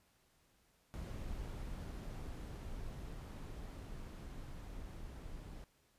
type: noise with level ramp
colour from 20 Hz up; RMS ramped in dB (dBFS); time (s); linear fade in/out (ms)
brown; -44 to -49; 0.94-5.64; 0
effects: pink hiss -73 dBFS RMS until 5.98 s + resampled to 32000 Hz